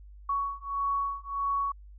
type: beating tone pair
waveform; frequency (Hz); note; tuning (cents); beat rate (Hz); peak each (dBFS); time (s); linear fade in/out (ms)
sine; 1117 / 1118.6; C#6 / C#6; +13 / +15; 1.6; -31; 0.29-1.72; 5
effects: added 50 Hz sine -46 dBFS peak until 1.98 s